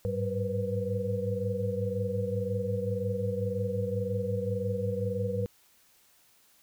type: tone cluster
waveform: sine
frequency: 101.4 / 107 / 190.7 / 482.1 / 504 Hz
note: G#2 / A2 / G3 / B4 / B4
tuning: -41 / -48 / -47 / -42 / +35 cents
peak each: -33 / -38 / -36 / -32 / -37 dBFS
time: 0.05-5.46 s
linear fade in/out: 0 ms
effects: white hiss -63 dBFS RMS until 6.62 s